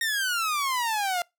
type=exponential sweep; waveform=sawtooth; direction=down; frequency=1864.7 to 690 Hz; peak=-21 dBFS; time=0.01-1.22 s; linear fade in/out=2 ms; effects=noise-tail reverb RT60 0.2 s tail -25 dB re dry